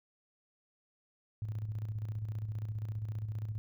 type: tone with tremolo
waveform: sine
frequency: 106.9 Hz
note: A2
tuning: 49 cents flat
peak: -33 dBFS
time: 1.42-3.58 s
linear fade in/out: 0 ms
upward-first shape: square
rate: 15 Hz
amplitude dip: 50%
effects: none